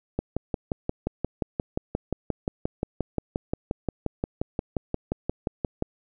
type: click train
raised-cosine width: 2 ms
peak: -12 dBFS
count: 33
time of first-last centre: 0.19-5.824 s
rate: 5.68 Hz
effects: none